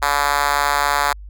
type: tone with high-pass filter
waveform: 5% pulse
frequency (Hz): 143.7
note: D3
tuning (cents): -37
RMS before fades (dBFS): -18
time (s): 0.02-1.13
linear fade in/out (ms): 5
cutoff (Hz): 870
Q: 1.6
effects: added 50 Hz sine -33 dBFS peak until 1.29 s